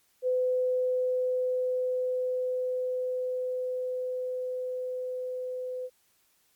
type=tone with level ramp; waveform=sine; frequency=506 Hz; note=B4; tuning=42 cents sharp; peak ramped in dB=-23 to -32 dBFS; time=0.22-5.9 s; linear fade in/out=50 ms; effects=white hiss -68 dBFS RMS until 6.55 s + MP3 96 kbps